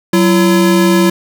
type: tone pair together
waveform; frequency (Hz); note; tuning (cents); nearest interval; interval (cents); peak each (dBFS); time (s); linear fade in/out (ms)
square; 187.2 / 338.4; F#3 / E4; +20 / +45; minor seventh; 1025; -11; 0.13-1.1; 5
effects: none